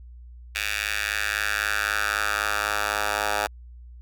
10% pulse tone with high-pass filter sweep, 103.83 Hz, G#2, in tune, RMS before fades -26 dBFS, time 0.55-3.47 s, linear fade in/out 5 ms, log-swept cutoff 2200 to 890 Hz, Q 2.5, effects added 60 Hz sine -41 dBFS peak until 4.01 s

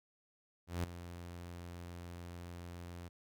sawtooth tone with ADSR envelope, 87 Hz, F2, 6 cents flat, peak -29 dBFS, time 0.67-3.09 s, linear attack 170 ms, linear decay 5 ms, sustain -13 dB, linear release 17 ms, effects none

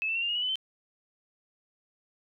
sine tone with pitch steps, 2600 / 2664 / 2729 / 2796 / 2865 / 2935 / 3007 / 3081 Hz, E7 / E7 / F7 / F7 / F7 / F#7 / F#7 / G7, -24 / +18 / -41 / +1 / +44 / -15 / +27 / -31 cents, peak -27 dBFS, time 0.02-0.556 s, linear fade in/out 0 ms, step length 67 ms, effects none

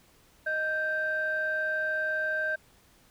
sine tone pair together, 622.3 / 1568.1 Hz, D#5 / G6, 0 / 0 cents, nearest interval octave + major third, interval 1600 cents, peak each -32 / -27 dBFS, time 0.46-2.56 s, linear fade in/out 10 ms, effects tanh soft clip ceiling -20 dBFS + pink hiss -61 dBFS RMS until 3.1 s

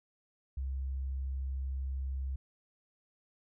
sine tone, 66.6 Hz, C2, 31 cents sharp, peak -33 dBFS, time 0.57-2.36 s, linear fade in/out 5 ms, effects none

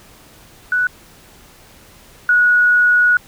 sine tone pair in turn, 1480 / 1459.6 Hz, F#6 / F#6, 0 / -24 cents, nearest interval unison, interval 24 cents, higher first, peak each -13 / -9 dBFS, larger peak second, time 0.72-0.87 / 2.29-3.17 s, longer second, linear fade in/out 2 ms, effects pink hiss -45 dBFS RMS until 3.27 s

